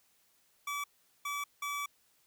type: tone bursts at uneven times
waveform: 25% pulse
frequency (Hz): 1149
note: D6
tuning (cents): -38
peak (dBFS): -31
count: 3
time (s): 0.67-0.84 / 1.25-1.44 / 1.62-1.86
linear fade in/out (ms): 5
effects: white hiss -70 dBFS RMS until 2.26 s